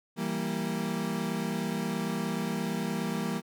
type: chord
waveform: 35% pulse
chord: E diminished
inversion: none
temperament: equal with one note detuned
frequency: 166.63 / 196 / 233.1 Hz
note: E3 / G3 / Bb3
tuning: +19 / 0 / 0 cents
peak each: -33 / -32 / -32 dBFS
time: 0.16-3.42 s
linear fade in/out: 50 ms
effects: none